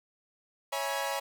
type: chord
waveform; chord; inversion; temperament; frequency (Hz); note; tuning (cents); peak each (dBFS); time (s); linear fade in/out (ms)
sawtooth; C# minor seventh; none; equal with one note detuned; 554.4 / 659.3 / 830.6 / 966.9; C#5 / E5 / G#5 / B5; 0 / 0 / 0 / -37; -31 / -35 / -32 / -33; 0.72-1.2; 10
effects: 9-bit